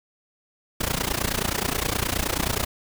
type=noise with amplitude modulation; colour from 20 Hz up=pink; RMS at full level=-22 dBFS; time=0.8-2.65 s; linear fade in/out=10 ms; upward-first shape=sine; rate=29.5 Hz; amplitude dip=90%; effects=none